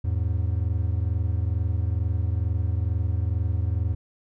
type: tone pair together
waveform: triangle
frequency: 82.41 / 104.64 Hz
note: E2 / G#2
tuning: 0 / +14 cents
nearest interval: major third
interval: 414 cents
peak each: -22 / -24 dBFS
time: 0.04-3.95 s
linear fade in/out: 10 ms
effects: none